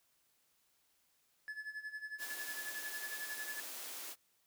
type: tone with tremolo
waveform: triangle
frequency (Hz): 1719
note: A6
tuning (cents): -41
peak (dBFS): -38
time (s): 1.48-3.6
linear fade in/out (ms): 0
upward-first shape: sine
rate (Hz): 11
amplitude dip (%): 80
type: high-pass noise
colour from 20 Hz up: white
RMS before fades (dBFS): -46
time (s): 2.18-4.16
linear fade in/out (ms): 50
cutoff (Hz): 250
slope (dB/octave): 48
effects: white hiss -75 dBFS RMS until 4.46 s